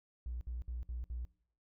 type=tone bursts; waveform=triangle; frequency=60.3 Hz; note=B1; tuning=41 cents flat; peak=-34 dBFS; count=5; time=0.26-1.25 s; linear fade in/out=0 ms; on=150 ms; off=60 ms; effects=noise-tail reverb RT60 0.6 s tail -23 dB re dry + tanh soft clip ceiling -35 dBFS